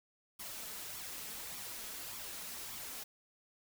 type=noise with flanger; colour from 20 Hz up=white; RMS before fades=-45 dBFS; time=0.39-3.04 s; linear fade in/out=10 ms; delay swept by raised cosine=0.88 to 4.78 ms; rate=1.7 Hz; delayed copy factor=+0.5; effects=none